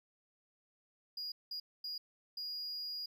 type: tone bursts at uneven times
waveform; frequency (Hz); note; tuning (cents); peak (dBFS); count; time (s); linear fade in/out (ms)
triangle; 4870; D#8; -38; -38; 4; 1.17-1.32 / 1.51-1.6 / 1.84-1.98 / 2.37-3.06; 5
effects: none